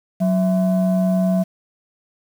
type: tone pair together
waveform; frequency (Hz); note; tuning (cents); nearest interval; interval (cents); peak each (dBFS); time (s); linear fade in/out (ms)
sine; 185 / 659.7; F#3 / E5; 0 / +1; octave + minor seventh; 2201; -14 / -20; 0.2-1.44; 20
effects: tanh soft clip ceiling -11 dBFS + 7-bit